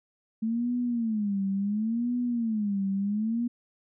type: tone with vibrato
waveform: sine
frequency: 218.4 Hz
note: A3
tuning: 13 cents flat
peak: -25 dBFS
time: 0.42-3.48 s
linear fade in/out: 10 ms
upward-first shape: sine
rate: 0.71 Hz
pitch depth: 200 cents each way
effects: none